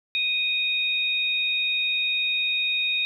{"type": "tone pair together", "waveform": "sine", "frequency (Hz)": [2489, 3729], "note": ["D#7", "A#7"], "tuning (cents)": [0, 0], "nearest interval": "perfect fifth", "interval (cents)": 700, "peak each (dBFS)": [-24, -25], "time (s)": [0.15, 3.05], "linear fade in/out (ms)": 0, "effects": ["10-bit"]}